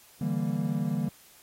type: chord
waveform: triangle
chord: E half-diminished seventh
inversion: third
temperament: equal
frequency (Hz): 146.83 / 164.81 / 196 / 233.1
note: D3 / E3 / G3 / Bb3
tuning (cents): 0 / 0 / 0 / 0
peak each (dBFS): -30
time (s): 0.21-1.09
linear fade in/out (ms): 5
effects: white hiss -56 dBFS RMS until 1.42 s + AAC 48 kbps